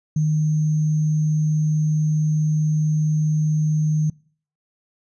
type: tone with sample-and-hold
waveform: sine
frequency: 154.1 Hz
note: D#3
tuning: 16 cents flat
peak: -16 dBFS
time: 0.16-4.1 s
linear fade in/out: 5 ms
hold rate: 6300 Hz
effects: noise-tail reverb RT60 0.5 s tail -25 dB re dry + resampled to 24000 Hz